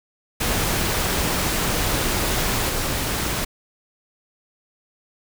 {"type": "noise with level steps", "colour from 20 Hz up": "pink", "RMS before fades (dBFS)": [-22, -24], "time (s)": [0.4, 3.45], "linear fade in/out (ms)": 10, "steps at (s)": 2.69, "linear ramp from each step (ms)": 2, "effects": []}